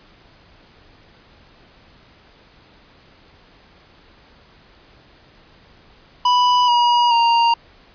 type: tone with pitch steps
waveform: square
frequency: 987.8 / 959.7 / 932.4 Hz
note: B5 / B5 / A#5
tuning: 0 / -50 / 0 cents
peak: -13 dBFS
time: 6.25-7.54 s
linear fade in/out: 5 ms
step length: 430 ms
effects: pink hiss -50 dBFS RMS until 7.94 s + resampled to 11025 Hz